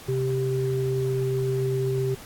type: tone pair together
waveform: sine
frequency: 130.81 / 391.7 Hz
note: C3 / G4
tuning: 0 / -1 cents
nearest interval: octave + perfect fifth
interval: 1899 cents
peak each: -25 dBFS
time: 0.08-2.15 s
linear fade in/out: 10 ms
effects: pink hiss -44 dBFS RMS until 2.25 s + AAC 64 kbps